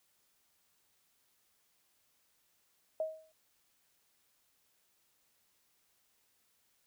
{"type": "tone with exponential decay", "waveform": "sine", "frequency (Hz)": 633, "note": "D#5", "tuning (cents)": 30, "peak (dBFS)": -29, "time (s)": [3, 3.32], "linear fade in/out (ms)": 2, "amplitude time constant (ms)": 69, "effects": ["white hiss -74 dBFS RMS until 6.86 s"]}